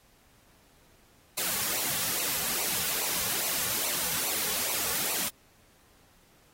white noise with flanger, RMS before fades -30 dBFS, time 1.37-5.29 s, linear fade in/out 10 ms, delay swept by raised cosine 0.58 to 3.18 ms, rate 2.4 Hz, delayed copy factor -0.75, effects pink hiss -62 dBFS RMS until 6.53 s + AAC 48 kbps

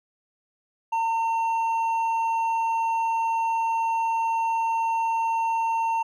sine tone with hard clipping, 909 Hz, A#5, 44 cents flat, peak -23 dBFS, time 0.92-6.03 s, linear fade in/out 10 ms, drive 4 dB, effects none

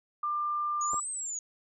sine tone, 1193 Hz, D6, 27 cents sharp, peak -28 dBFS, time 0.23-1 s, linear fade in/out 5 ms
sine exponential two-way sweep, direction up then down, 6645 to 8400 to 6645 Hz, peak -33 dBFS, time 0.81-1.39 s, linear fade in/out 2 ms, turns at 1.1 s
clicks, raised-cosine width 1 ms, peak -28 dBFS, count 2, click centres 0.934 / 0.943 s
effects none

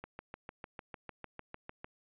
click train, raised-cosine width 0.5 ms, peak -28 dBFS, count 13, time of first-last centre 0.04-1.845 s, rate 6.65 Hz, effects resampled to 8000 Hz

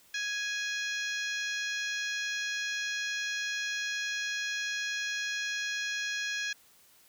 harmonic tone with a mistuned harmonic, 830.6 Hz, G#5, in tune, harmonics 2 / 3 / 4 / 5 / 6 / 7 / 8, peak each -34 / -38 / -40 / -42 / -44 / -45 / -46 dBFS, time 0.14-6.53 s, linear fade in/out 5 ms, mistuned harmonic 6, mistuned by +50 cents, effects white hiss -61 dBFS RMS until 7.08 s

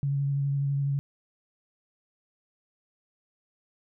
sine tone with vibrato, 140 Hz, C#3, 18 cents sharp, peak -24 dBFS, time 0.03-0.99 s, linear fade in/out 0 ms, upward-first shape sine, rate 12 Hz, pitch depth 16 cents each way, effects none

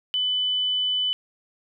sine tone, 3000 Hz, F#7, 23 cents sharp, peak -21 dBFS, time 0.14-1.13 s, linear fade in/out 0 ms, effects none

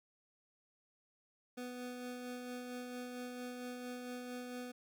25% pulse tone with tremolo, 247.9 Hz, B3, 7 cents sharp, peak -38 dBFS, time 1.57-4.72 s, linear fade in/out 10 ms, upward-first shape sine, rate 4.4 Hz, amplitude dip 30%, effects none

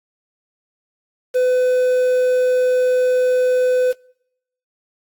triangle tone with quantisation, 504 Hz, B4, 35 cents sharp, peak -11 dBFS, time 1.34-3.93 s, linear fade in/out 20 ms, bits 6, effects noise-tail reverb RT60 0.8 s tail -26 dB re dry + AAC 64 kbps

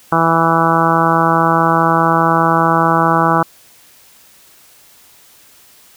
harmonic tone, 164.81 Hz, E3, in tune, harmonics 1 / 2 / 3 / 4 / 5 / 6 / 7 / 8 / 9, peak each -18 / -19 / -22 / -20 / -17 / -18 / -17 / -18 / -22 dBFS, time 0.12-3.43 s, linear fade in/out 5 ms, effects white hiss -46 dBFS RMS until 5.96 s

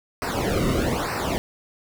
brown noise with flanger, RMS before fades -24 dBFS, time 0.22-1.38 s, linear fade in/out 0 ms, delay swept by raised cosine 0.29 to 1.23 ms, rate 1.1 Hz, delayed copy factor -1, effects none

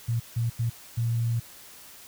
sine tone bursts at uneven times, 116.54 Hz, A#2, in tune, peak -23 dBFS, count 4, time 0.08-0.2 / 0.36-0.5 / 0.59-0.7 / 0.97-1.4 s, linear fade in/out 10 ms, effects white hiss -48 dBFS RMS until 2.07 s

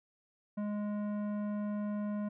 triangle tone with tanh clipping, 207.7 Hz, G#3, in tune, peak -35 dBFS, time 0.57-2.29 s, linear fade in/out 10 ms, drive 17 dB, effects none

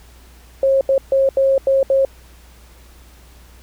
sine tone bursts at uneven times, 540 Hz, C#5, 45 cents flat, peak -11 dBFS, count 6, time 0.63-0.81 / 0.89-0.98 / 1.12-1.29 / 1.37-1.58 / 1.67-1.83 / 1.9-2.05 s, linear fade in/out 2 ms, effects added 60 Hz sine -43 dBFS peak until 3.62 s + pink hiss -49 dBFS RMS until 3.62 s

